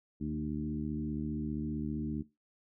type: harmonic tone with a mistuned harmonic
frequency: 75.2 Hz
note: D2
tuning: 42 cents sharp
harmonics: 1 / 2 / 3 / 4 / 5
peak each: -42 / -39 / -36 / -38 / -48 dBFS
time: 0.2-2.23 s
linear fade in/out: 20 ms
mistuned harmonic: 2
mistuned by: +34 cents
effects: noise-tail reverb RT60 0.2 s tail -17 dB re dry